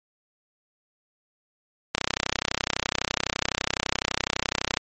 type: click train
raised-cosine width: 0.2 ms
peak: -4 dBFS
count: 91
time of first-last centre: 1.95-4.771 s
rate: 31.9 Hz
effects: MP3 32 kbps